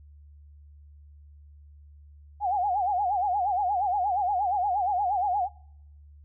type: tone with vibrato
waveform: sine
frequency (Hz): 772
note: G5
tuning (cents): -27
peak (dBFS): -23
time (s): 2.4-5.49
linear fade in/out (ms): 50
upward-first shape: sine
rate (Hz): 8.5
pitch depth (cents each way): 150
effects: noise-tail reverb RT60 0.8 s tail -26 dB re dry + added 73 Hz sine -48 dBFS peak until 6.24 s